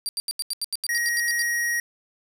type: tone bursts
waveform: 25% pulse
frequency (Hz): 4699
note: D8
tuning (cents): 0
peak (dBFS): -20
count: 13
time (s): 0.06-1.421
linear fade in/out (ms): 0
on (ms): 29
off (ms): 82
type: tone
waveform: square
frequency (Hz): 1890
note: A#6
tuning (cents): +23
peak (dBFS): -23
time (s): 0.89-1.8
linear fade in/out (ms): 2
effects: none